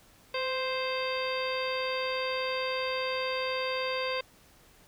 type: harmonic tone with a mistuned harmonic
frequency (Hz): 523.3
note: C5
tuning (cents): 0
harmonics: 1 / 2 / 3 / 4 / 5 / 6 / 7 / 9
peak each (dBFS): -32 / -36 / -41 / -39 / -38 / -44 / -41 / -41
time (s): 0.34-4.21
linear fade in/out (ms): 5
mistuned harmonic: 1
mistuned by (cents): -25
effects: pink hiss -59 dBFS RMS until 4.87 s